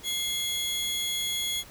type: tone pair together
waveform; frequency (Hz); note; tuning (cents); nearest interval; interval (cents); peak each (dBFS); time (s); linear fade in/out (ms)
sawtooth; 2107 / 3345; C7 / G#7; +12 / +12; minor sixth; 800; -34 / -25; 0.03-1.64; 50
effects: pink hiss -49 dBFS RMS until 1.7 s